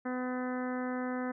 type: harmonic tone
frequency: 252.2 Hz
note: B3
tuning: 36 cents sharp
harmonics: 1 / 2 / 3 / 4 / 5 / 6 / 7 / 8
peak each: -34 / -39 / -43 / -46 / -45 / -46 / -47 / -52 dBFS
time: 0.05-1.32 s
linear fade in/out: 10 ms
effects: none